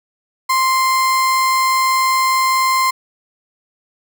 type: tone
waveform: 35% pulse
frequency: 1046.5 Hz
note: C6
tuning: in tune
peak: -11 dBFS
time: 0.49-2.91 s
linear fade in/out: 10 ms
effects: none